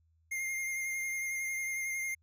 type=tone with vibrato; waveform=square; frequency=2118 Hz; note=C7; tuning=21 cents sharp; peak=-34 dBFS; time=0.31-2.15 s; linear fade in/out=10 ms; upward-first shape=sine; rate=11 Hz; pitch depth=18 cents each way; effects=added 81 Hz sine -67 dBFS peak until 2.22 s